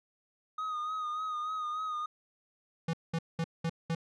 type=tone with vibrato; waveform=triangle; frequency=1244.5 Hz; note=D#6; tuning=in tune; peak=-31 dBFS; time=0.58-2.06 s; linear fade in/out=5 ms; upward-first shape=sine; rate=3.4 Hz; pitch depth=40 cents each way
type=tone bursts; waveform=square; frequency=164.81 Hz; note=E3; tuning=in tune; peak=-30 dBFS; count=5; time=2.88-3.95 s; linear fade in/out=5 ms; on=54 ms; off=200 ms
effects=low-pass 6000 Hz 12 dB/octave